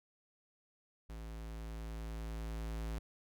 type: tone with level ramp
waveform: square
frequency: 55 Hz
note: A1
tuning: in tune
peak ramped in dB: -45 to -38 dBFS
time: 1.09-2.99 s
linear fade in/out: 10 ms
effects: none